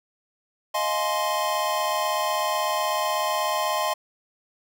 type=chord; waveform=square; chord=F minor seventh; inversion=third; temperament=equal with one note detuned; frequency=622.3 / 698.5 / 844.2 / 1046.5 Hz; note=Eb5 / F5 / Ab5 / C6; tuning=0 / 0 / +28 / 0 cents; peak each=-29 / -32 / -30 / -27 dBFS; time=0.74-3.94 s; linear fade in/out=10 ms; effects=none